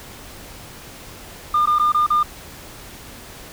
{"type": "tone with dropouts", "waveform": "sine", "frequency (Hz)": 1208, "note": "D6", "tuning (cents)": 48, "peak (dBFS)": -12, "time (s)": [1.54, 2.23], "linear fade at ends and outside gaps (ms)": 5, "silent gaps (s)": [[1.658, 1.672], [1.786, 1.796], [1.921, 1.945], [2.065, 2.103]], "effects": ["tanh soft clip ceiling -11 dBFS", "pink hiss -39 dBFS RMS until 3.52 s"]}